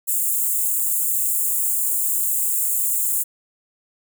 white high-pass noise, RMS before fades -21 dBFS, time 0.07-3.24 s, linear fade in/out 20 ms, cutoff 7000 Hz, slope 96 dB/octave, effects none

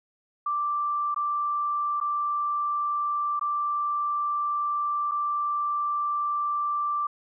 sine tone with dropouts, 1174.7 Hz, D6, in tune, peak -24 dBFS, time 0.46-7.07 s, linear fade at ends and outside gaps 5 ms, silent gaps 1.145-1.161 / 2.002-2.011 / 3.395-3.411 / 5.113-5.117 s, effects none

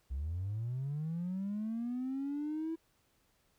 triangle linear sweep, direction up, 61.74 to 329.6 Hz, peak -31 dBFS, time 0.1-2.76 s, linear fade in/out 20 ms, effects tanh soft clip ceiling -31 dBFS + pink hiss -73 dBFS RMS until 3.58 s

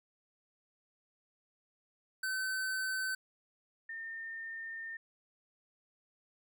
square / sine tone pair in turn, 1529 / 1815.1 Hz, G6 / A#6, -44 / -47 cents, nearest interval minor third, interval 297 cents, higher second, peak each -34 / -40 dBFS, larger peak first, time 2.23-3.15 / 3.89-4.97 s, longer second, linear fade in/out 5 ms, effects none

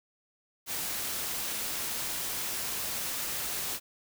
white noise, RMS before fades -34 dBFS, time 0.66-3.8 s, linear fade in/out 50 ms, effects none

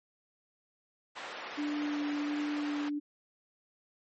white band-pass noise, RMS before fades -43 dBFS, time 1.15-2.9 s, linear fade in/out 20 ms, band 400 to 2100 Hz, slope 12 dB/octave
sine tone with vibrato, 293.7 Hz, D4, in tune, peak -31 dBFS, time 1.57-3 s, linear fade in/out 20 ms, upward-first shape sine, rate 1.4 Hz, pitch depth 9 cents each way
effects MP3 32 kbps

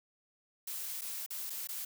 blue noise with dropouts, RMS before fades -40 dBFS, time 0.67-1.85 s, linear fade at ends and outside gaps 5 ms, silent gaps 1.011-1.017 / 1.263-1.304 / 1.498-1.502 / 1.673-1.688 s, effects none

